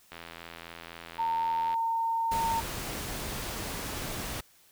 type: click train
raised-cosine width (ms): 0.3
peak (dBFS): -26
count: 137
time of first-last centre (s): 0.12-1.741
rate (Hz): 83.9
type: tone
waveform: sine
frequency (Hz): 912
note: A#5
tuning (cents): -38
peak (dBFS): -26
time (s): 1.18-2.61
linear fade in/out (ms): 20
type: noise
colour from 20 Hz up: pink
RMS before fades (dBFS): -36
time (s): 2.31-4.41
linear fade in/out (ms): 10
effects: white hiss -61 dBFS RMS until 4.71 s